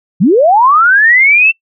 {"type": "linear sweep", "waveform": "sine", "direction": "up", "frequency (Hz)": [144.2, 2696], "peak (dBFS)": -4, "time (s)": [0.2, 1.52], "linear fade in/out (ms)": 20, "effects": ["noise-tail reverb RT60 0.1 s tail -23 dB re dry"]}